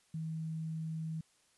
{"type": "tone with quantisation", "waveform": "sine", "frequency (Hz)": 160, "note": "D#3", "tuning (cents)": 49, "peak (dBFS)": -36, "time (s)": [0.14, 1.21], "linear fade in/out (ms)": 5, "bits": 11, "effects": ["white hiss -70 dBFS RMS until 1.57 s", "resampled to 24000 Hz"]}